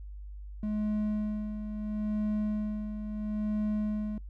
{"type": "tone with tremolo", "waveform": "triangle", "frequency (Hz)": 211.9, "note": "G#3", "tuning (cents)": 35, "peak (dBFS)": -25, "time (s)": [0.63, 4.18], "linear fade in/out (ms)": 2, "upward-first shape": "sine", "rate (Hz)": 0.74, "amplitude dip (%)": 60, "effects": ["noise-tail reverb RT60 0.1 s tail -22 dB re dry", "added 50 Hz sine -40 dBFS peak until 4.29 s"]}